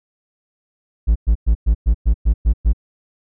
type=tone bursts; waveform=triangle; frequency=55 Hz; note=A1; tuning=in tune; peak=-8 dBFS; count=9; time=1.07-2.733 s; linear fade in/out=20 ms; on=87 ms; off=110 ms; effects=none